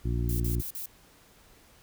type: harmonic tone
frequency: 58.9 Hz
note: A#1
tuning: 19 cents sharp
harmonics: 1 / 2 / 3 / 4 / 5 / 6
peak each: -28 / -30 / -39 / -40 / -40 / -40 dBFS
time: 0.04-0.62 s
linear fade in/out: 20 ms
type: noise bursts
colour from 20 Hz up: violet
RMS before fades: -37 dBFS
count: 4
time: 0.29-0.859 s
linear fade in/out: 2 ms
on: 110 ms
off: 43 ms
effects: pink hiss -58 dBFS RMS until 1.82 s